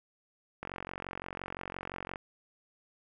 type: click train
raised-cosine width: 0.5 ms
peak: -23 dBFS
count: 71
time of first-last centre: 0.63-2.158 s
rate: 45.8 Hz
effects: none